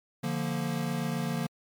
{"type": "chord", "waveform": "square", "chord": "Bb major", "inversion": "first", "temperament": "equal", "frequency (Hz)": [146.83, 174.61, 233.1], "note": ["D3", "F3", "Bb3"], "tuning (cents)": [0, 0, 0], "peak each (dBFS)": -34, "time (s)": [0.23, 1.47], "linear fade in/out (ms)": 10, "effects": ["MP3 96 kbps"]}